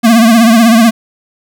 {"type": "tone with vibrato", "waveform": "square", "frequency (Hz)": 228.3, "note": "A#3", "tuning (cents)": -36, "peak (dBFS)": -4, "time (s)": [0.03, 0.91], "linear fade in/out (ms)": 20, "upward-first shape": "triangle", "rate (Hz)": 16, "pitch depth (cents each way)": 100, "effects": []}